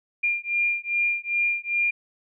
sine beating tone pair, 2400 / 2402.5 Hz, D7 / D7, +37 / +39 cents, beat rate 2.5 Hz, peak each -25 dBFS, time 0.23-1.91 s, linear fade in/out 10 ms, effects none

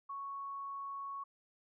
sine tone, 1108.7 Hz, C#6, in tune, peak -40 dBFS, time 0.09-1.24 s, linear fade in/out 10 ms, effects none

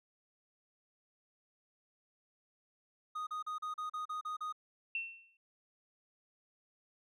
triangle tone bursts, 1242 Hz, D#6, 3 cents flat, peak -35 dBFS, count 9, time 3.15-4.526 s, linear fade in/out 10 ms, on 120 ms, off 37 ms
sine tone with exponential decay, 2700 Hz, E7, 41 cents sharp, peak -32 dBFS, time 4.95-5.37 s, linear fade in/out 2 ms, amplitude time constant 90 ms
effects none

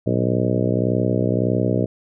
harmonic tone with a mistuned harmonic, 61.74 Hz, B1, in tune, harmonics 2 / 3 / 4 / 5 / 6 / 7 / 8 / 9 / 10, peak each -22 / -24 / -25 / -26 / -27 / -27 / -28 / -29 / -29 dBFS, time 0.06-1.86 s, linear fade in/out 10 ms, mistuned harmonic 2, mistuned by -130 cents, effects none

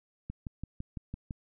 click train, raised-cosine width 5 ms, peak -25 dBFS, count 7, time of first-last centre 0.3-1.308 s, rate 5.95 Hz, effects none

